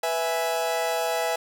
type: chord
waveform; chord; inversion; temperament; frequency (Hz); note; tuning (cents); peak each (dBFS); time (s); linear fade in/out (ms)
40% pulse; E major; second; equal; 493.9 / 659.3 / 830.6; B4 / E5 / G#5; 0 / 0 / 0; -29 / -26 / -28; 0.03-1.36; 5
effects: none

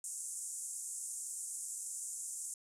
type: band-pass noise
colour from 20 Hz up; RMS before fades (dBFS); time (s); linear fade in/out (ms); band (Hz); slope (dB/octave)
pink; -43; 0.04-2.54; 2; 7000 to 9900; 48
effects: none

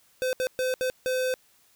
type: tone bursts at uneven times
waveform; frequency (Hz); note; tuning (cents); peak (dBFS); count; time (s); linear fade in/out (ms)
square; 512; C5; -38; -25; 5; 0.22-0.33 / 0.4-0.47 / 0.59-0.74 / 0.81-0.9 / 1.06-1.34; 0
effects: white hiss -62 dBFS RMS until 1.75 s

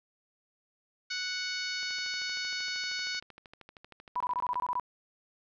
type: harmonic tone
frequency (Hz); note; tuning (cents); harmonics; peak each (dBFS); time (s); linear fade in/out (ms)
740; F#5; 0; 2 / 3 / 4 / 5 / 6 / 7 / 8 / 9; -38 / -39 / -44 / -42 / -37 / -43 / -47 / -51; 1.1-3.2; 10
type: click train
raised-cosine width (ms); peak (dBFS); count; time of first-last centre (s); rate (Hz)
0.3; -33; 36; 1.83-4.543; 12.9
type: tone bursts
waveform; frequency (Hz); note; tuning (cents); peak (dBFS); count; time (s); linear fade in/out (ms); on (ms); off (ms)
sine; 987.8; B5; 0; -28; 10; 4.16-4.797; 0; 43; 23
effects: none

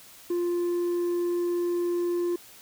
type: tone with hard clipping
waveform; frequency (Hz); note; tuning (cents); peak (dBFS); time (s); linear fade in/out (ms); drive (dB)
triangle; 349.2; F4; 0; -23; 0.3-2.36; 5; 1
effects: white hiss -50 dBFS RMS until 2.61 s

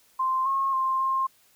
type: tone with pitch steps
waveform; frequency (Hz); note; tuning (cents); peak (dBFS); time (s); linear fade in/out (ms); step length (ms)
sine; 1045 / 1083 / 1054 / 1062; C6 / C#6 / C6 / C6; -2 / -41 / +12 / +25; -22; 0.19-1.27; 10; 270
effects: white hiss -61 dBFS RMS until 1.55 s

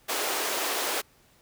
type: high-pass noise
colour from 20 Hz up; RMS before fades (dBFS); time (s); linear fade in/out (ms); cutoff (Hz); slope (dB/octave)
pink; -29; 0.08-1.02; 20; 370; 24
effects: pink hiss -61 dBFS RMS until 1.41 s

